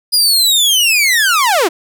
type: linear sweep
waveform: sawtooth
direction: down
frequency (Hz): 4978 to 290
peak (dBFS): -6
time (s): 0.12-1.69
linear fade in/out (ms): 20
effects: none